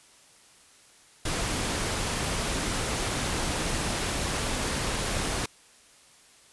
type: noise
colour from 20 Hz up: pink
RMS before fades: -29 dBFS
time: 1.25-5.46 s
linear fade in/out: 5 ms
effects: white hiss -56 dBFS RMS until 6.52 s + resampled to 24000 Hz